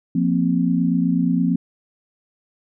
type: chord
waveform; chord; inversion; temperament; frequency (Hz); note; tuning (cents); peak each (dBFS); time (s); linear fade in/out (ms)
sine; F suspended fourth; none; equal; 174.61 / 233.1 / 261.6; F3 / Bb3 / C4; 0 / 0 / 0; -19 / -22 / -20; 0.15-1.56; 5
effects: none